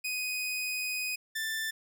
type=tone pair in turn; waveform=sawtooth; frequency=2498 / 1771.5 Hz; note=D#7 / A6; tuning=+6 / +11 cents; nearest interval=tritone; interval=595 cents; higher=first; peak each=-28 / -28 dBFS; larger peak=neither; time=0.04-1.16 / 1.35-1.71 s; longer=first; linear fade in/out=10 ms; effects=none